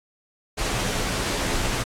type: noise with comb filter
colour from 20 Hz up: pink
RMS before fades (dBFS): -25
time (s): 0.57-1.84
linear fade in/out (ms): 20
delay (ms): 13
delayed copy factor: -0.5
effects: low-pass 9000 Hz 12 dB/octave + AAC 64 kbps